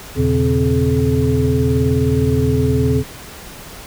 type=tone cluster; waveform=sine; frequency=82 / 121.1 / 140.3 / 260.3 / 427.4 Hz; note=E2 / B2 / C#3 / C4 / G#4; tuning=-9 / -34 / +21 / -9 / +50 cents; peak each=-19 dBFS; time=0.15-3.04 s; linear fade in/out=50 ms; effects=pink hiss -35 dBFS RMS until 3.86 s